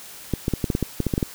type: clicks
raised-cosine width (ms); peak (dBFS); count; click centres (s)
3; -8; 12; 0.337 / 0.481 / 0.537 / 0.642 / 0.702 / 0.751 / 0.827 / 1.003 / 1.067 / 1.138 / 1.179 / 1.228
effects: white hiss -41 dBFS RMS until 1.34 s